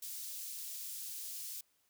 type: high-pass noise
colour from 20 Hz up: white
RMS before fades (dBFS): -44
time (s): 0.02-1.61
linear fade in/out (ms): 5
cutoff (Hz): 4700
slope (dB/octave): 12
effects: white hiss -75 dBFS RMS until 1.89 s